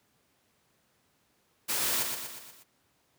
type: noise with echo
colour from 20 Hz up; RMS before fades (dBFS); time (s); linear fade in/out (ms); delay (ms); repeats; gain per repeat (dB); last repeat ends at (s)
white; -30; 1.68-2.04; 20; 120; 5; -5; 2.64
effects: pink hiss -70 dBFS RMS until 3.18 s + high-pass 100 Hz 12 dB/octave